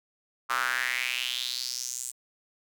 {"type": "tone with high-pass filter sweep", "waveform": "square", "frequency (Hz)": 62.5, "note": "B1", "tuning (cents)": 21, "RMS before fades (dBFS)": -31, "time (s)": [0.49, 2.12], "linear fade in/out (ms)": 20, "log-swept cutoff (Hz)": [1200, 8200], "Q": 4.4, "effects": []}